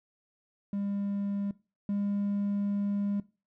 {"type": "tone pair in turn", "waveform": "triangle", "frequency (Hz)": [200.7, 202.2], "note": ["G3", "G#3"], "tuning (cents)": [41, -46], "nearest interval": "unison", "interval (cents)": 13, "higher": "second", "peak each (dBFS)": [-27, -25], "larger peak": "second", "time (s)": [[0.73, 1.51], [1.89, 3.2]], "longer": "second", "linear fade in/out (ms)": 2, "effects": ["noise-tail reverb RT60 0.3 s tail -20 dB re dry", "tanh soft clip ceiling -21 dBFS"]}